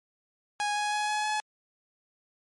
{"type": "tone with pitch steps", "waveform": "sawtooth", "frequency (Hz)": [828, 833.8, 839.6, 845.4, 851.3], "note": ["G#5", "G#5", "G#5", "G#5", "G#5"], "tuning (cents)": [-5, 7, 19, 31, 43], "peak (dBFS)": -23, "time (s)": [0.6, 1.4], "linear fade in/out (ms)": 0, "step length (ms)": 160, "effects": ["low-pass 10000 Hz 12 dB/octave", "MP3 48 kbps"]}